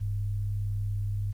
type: tone pair together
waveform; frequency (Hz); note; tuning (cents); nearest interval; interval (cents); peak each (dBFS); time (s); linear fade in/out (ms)
sine; 40.36 / 101.7; E1 / G#2; -36 / -36; octave + major third; 1600; -35 / -28; 0-1.33; 20
effects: 10-bit